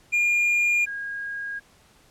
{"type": "tone pair in turn", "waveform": ["triangle", "sine"], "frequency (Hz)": [2415, 1632.9], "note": ["D7", "G#6"], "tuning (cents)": [48, -30], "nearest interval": "perfect fifth", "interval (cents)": 678, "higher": "first", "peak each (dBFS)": [-17, -29], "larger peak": "first", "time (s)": [[0.12, 0.86], [0.86, 1.6]], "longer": "neither", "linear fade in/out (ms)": 20, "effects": ["pink hiss -57 dBFS RMS until 2.1 s", "low-pass 11000 Hz 12 dB/octave"]}